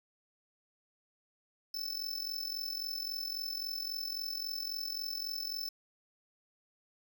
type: tone with amplitude modulation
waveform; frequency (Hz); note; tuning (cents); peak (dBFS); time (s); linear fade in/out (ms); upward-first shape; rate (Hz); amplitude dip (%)
square; 5274; E8; 0; -33; 1.74-5.69; 5; sine; 43.7; 75
effects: 10-bit